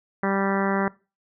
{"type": "harmonic tone", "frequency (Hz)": 195.9, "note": "G3", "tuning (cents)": -1, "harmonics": [1, 2, 3, 4, 5, 6, 7, 8, 9, 10], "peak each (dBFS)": [-25, -28, -30, -31, -32, -33, -33, -34, -35, -35], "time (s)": [0.23, 0.88], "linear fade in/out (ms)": 2, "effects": ["noise-tail reverb RT60 0.3 s tail -21 dB re dry"]}